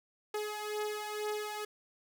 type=beating tone pair; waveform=sawtooth; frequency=421.4 / 423.5 Hz; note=G#4 / G#4; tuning=+25 / +34 cents; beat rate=2.1 Hz; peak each=-33 / -36 dBFS; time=0.34-1.65 s; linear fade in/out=5 ms; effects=none